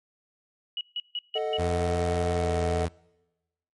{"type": "tone bursts", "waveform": "sine", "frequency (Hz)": 2919, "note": "F#7", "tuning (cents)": -24, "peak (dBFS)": -28, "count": 5, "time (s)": [0.77, 1.57], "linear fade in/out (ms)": 2, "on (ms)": 40, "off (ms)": 150}
{"type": "chord", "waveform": "triangle", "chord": "D# diminished", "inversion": "second", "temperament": "equal", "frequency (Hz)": [440, 622.3, 740], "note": ["A4", "D#5", "F#5"], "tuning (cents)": [0, 0, 0], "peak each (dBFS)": [-27, -29, -31], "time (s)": [1.35, 2.86], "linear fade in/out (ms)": 10}
{"type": "tone with pitch glide", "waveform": "sawtooth", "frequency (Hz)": [85.8, 83.55], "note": ["F2", "E2"], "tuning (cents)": [-30, 24], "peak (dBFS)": -23, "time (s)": [1.58, 2.89], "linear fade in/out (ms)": 20, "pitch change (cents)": -46, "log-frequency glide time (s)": [2.38, 2.49]}
{"effects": ["noise-tail reverb RT60 1.0 s tail -25 dB re dry", "MP3 48 kbps"]}